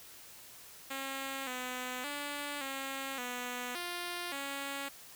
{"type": "tone with pitch steps", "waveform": "5% pulse", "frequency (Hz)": [270.5, 251.9, 288.8, 270.6, 246.7, 350.8, 277.9], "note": ["C#4", "B3", "D4", "C#4", "B3", "F4", "C#4"], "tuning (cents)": [-42, 34, -29, -42, -2, 8, 4], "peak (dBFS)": -26, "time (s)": [0.9, 4.89], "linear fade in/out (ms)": 10, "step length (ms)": 570, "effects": ["white hiss -53 dBFS RMS until 5.15 s"]}